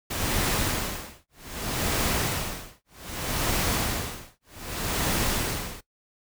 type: noise with tremolo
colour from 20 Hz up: pink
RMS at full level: -25 dBFS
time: 0.1-5.81 s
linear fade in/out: 10 ms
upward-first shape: sine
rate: 0.64 Hz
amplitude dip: 100%
effects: noise-tail reverb RT60 0.1 s tail -18 dB re dry